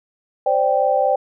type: chord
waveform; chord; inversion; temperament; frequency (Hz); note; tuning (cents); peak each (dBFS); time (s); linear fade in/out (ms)
sine; C suspended second; none; equal; 523.3 / 587.3 / 784; C5 / D5 / G5; 0 / 0 / 0; -19 / -19 / -18; 0.46-1.16; 5
effects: none